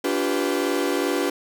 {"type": "chord", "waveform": "40% pulse", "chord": "G dominant seventh", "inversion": "second", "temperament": "equal with one note detuned", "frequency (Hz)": [287, 349.2, 392, 493.9], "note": ["D4", "F4", "G4", "B4"], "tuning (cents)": [-40, 0, 0, 0], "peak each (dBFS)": [-25, -26, -26, -27], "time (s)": [0.04, 1.3], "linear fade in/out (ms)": 5, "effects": []}